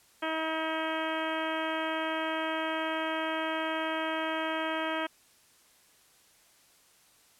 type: harmonic tone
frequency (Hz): 318.9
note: D#4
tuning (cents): +43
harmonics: 1 / 2 / 3 / 4 / 5 / 6 / 7 / 8 / 9 / 10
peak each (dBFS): -36 / -35 / -37 / -38 / -38 / -42 / -43 / -43 / -47 / -42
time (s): 0.22-5.07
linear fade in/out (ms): 10
effects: white hiss -62 dBFS RMS until 7.39 s + low-pass 12000 Hz 12 dB/octave